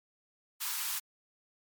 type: high-pass noise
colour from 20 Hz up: white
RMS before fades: -35 dBFS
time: 0.6-1 s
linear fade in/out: 20 ms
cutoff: 830 Hz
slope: 96 dB/octave
effects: MP3 96 kbps